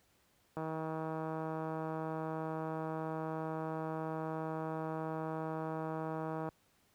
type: click train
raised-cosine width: 1 ms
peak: -26 dBFS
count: 942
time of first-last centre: 0.57-6.488 s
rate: 159 Hz
effects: pink hiss -71 dBFS RMS until 6.94 s + high-pass 60 Hz 12 dB/octave

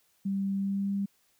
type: tone with pitch glide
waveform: sine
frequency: 196 to 198.62 Hz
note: G3 to G3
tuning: 0 to +23 cents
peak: -27 dBFS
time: 0.25-1.06 s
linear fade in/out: 10 ms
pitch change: +23 cents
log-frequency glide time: 0.56-0.92 s
effects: white hiss -69 dBFS RMS until 1.39 s

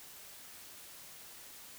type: silence
effects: white hiss -52 dBFS RMS until 1.78 s

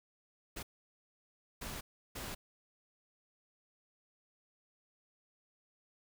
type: noise bursts at uneven times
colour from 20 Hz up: pink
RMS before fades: -43 dBFS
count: 3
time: 0.56-0.63 / 1.61-1.81 / 2.15-2.35 s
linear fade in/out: 10 ms
effects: none

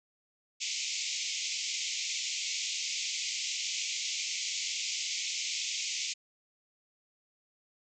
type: band-pass noise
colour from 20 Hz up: white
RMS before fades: -35 dBFS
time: 0.6-6.14 s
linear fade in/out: 20 ms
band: 2100 to 7300 Hz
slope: 96 dB/octave
effects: none

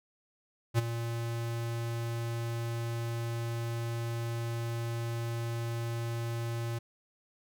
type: tone with ADSR envelope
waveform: square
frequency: 116.54 Hz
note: A#2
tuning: in tune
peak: -22 dBFS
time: 0.74-6.79 s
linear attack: 44 ms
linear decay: 19 ms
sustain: -11 dB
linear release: 11 ms
effects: none

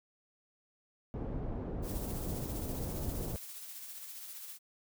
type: low-pass noise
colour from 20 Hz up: pink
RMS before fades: -38 dBFS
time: 1.14-3.36 s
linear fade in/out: 0 ms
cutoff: 510 Hz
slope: 12 dB/octave
type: noise with tremolo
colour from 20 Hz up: blue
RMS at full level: -45 dBFS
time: 1.82-4.59 s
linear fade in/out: 50 ms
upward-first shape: sine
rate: 15 Hz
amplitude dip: 35%
effects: none

